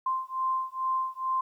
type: beating tone pair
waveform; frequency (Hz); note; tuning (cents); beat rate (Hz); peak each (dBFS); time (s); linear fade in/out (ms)
sine; 1044 / 1046.3; C6 / C6; -4 / 0; 2.3; -30; 0.06-1.41; 5
effects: 11-bit